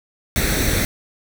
pink noise with comb filter, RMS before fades -19 dBFS, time 0.36-0.85 s, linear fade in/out 0 ms, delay 0.5 ms, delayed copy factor +0.65, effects none

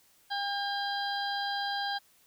harmonic tone, 804 Hz, G5, 44 cents sharp, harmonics 1 / 2 / 4 / 5 / 6, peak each -33 / -36 / -39 / -40 / -41 dBFS, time 0.3-1.99 s, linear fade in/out 20 ms, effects white hiss -64 dBFS RMS until 2.26 s

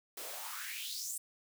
white noise with high-pass filter sweep, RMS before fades -42 dBFS, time 0.17-1.18 s, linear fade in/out 5 ms, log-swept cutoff 370 to 9000 Hz, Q 4.6, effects none

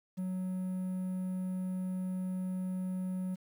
triangle tone, 185 Hz, F#3, in tune, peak -31 dBFS, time 0.17-3.36 s, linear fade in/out 20 ms, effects 10-bit

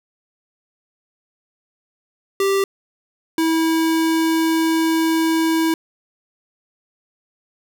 square tone pair in turn, 391.9 / 324.4 Hz, G4 / E4, 0 / -28 cents, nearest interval minor third, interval 328 cents, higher first, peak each -16 dBFS, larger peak neither, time 2.4-2.64 / 3.38-5.74 s, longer second, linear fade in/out 2 ms, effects none

